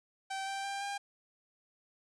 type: tone with pitch steps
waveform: sawtooth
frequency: 775 / 784 / 793.1 / 802.3 Hz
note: G5 / G5 / G5 / G5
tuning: -20 / 0 / +20 / +40 cents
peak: -32 dBFS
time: 0.3-0.98 s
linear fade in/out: 10 ms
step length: 170 ms
effects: resampled to 22050 Hz